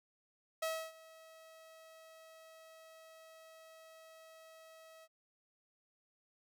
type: tone with ADSR envelope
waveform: sawtooth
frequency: 644 Hz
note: E5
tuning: 41 cents flat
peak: -30 dBFS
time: 0.62-5.08 s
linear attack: 8 ms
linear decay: 290 ms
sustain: -22 dB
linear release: 45 ms
effects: none